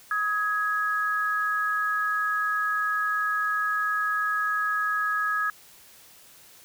sine tone pair together, 1265.1 / 1664 Hz, D#6 / G#6, +28 / +3 cents, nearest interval perfect fourth, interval 475 cents, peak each -26 dBFS, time 0.11-5.5 s, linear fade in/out 2 ms, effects white hiss -52 dBFS RMS until 6.64 s

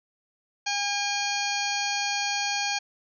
harmonic tone with a mistuned harmonic, 810 Hz, G#5, 43 cents flat, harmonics 1 / 2 / 3 / 4 / 5 / 6 / 7 / 8, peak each -31 / -34 / -32 / -36 / -32 / -37 / -37 / -35 dBFS, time 0.66-2.79 s, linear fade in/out 10 ms, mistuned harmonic 5, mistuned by +130 cents, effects none

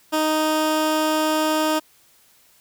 15% pulse tone, 310.8 Hz, D#4, 2 cents flat, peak -12 dBFS, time 0.12-1.8 s, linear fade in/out 20 ms, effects white hiss -56 dBFS RMS until 2.6 s

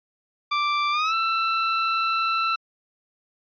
sawtooth tone with pitch glide, 1174.7 to 1333.9 Hz, D6 to E6, 0 to +20 cents, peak -17 dBFS, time 0.51-2.56 s, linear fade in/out 10 ms, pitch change +220 cents, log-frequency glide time 0.91-1.14 s, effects resampled to 11025 Hz

